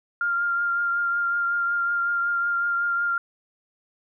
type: tone with vibrato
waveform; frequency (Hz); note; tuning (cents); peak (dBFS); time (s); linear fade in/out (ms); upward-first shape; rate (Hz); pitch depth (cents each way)
sine; 1396.9; F6; 0; -21; 0.21-3.18; 2; triangle; 5.4; 21
effects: none